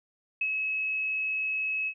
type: tone with ADSR envelope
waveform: sine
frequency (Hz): 2574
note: E7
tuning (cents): -42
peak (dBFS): -24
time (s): 0.41-1.94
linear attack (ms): 5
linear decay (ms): 54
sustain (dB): -3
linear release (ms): 67
effects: none